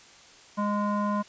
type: tone with low-pass filter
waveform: square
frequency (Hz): 206.3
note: G#3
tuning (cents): -11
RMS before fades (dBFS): -27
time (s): 0.57-1.23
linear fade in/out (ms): 20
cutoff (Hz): 1100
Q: 3.9
effects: white hiss -52 dBFS RMS until 1.28 s + resampled to 16000 Hz